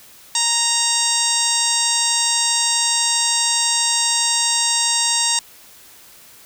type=harmonic tone with a mistuned harmonic; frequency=932.3 Hz; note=A#5; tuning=in tune; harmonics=1 / 2 / 3 / 4 / 5 / 6 / 7 / 8 / 9; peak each=-26 / -30 / -28 / -23 / -25 / -23 / -26 / -24 / -22 dBFS; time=0.35-5.39 s; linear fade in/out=2 ms; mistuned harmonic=9; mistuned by=-44 cents; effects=white hiss -45 dBFS RMS until 6.45 s